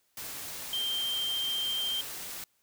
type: tone in noise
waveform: sine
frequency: 3157 Hz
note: G7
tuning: 12 cents sharp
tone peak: -29 dBFS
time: 0.73-2.01 s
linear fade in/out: 2 ms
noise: white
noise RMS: -40 dBFS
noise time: 0.17-2.44 s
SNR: +8 dB
effects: white hiss -72 dBFS RMS until 2.62 s